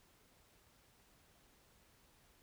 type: silence
effects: pink hiss -69 dBFS RMS until 2.42 s